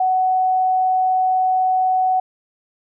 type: tone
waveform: sine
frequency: 746 Hz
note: F#5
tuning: 14 cents sharp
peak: -14 dBFS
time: 0-2.2 s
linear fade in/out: 5 ms
effects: none